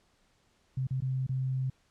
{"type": "tone with dropouts", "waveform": "sine", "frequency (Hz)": 130.9, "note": "C3", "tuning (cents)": 1, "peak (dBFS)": -28, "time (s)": [0.77, 1.7], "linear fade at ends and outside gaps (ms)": 5, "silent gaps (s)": [[0.87, 0.907], [1.005, 1.021], [1.267, 1.292]], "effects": ["pink hiss -69 dBFS RMS until 1.9 s", "low-pass 8000 Hz 12 dB/octave"]}